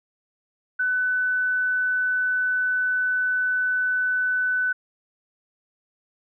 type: tone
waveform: sine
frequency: 1500 Hz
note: F#6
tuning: 23 cents sharp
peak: -20 dBFS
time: 0.79-4.73 s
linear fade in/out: 10 ms
effects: none